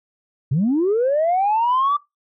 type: linear sweep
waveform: sine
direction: up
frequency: 120.3 to 1180 Hz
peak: -14 dBFS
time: 0.51-1.97 s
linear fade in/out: 10 ms
effects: noise-tail reverb RT60 0.2 s tail -22 dB re dry + tanh soft clip ceiling -12 dBFS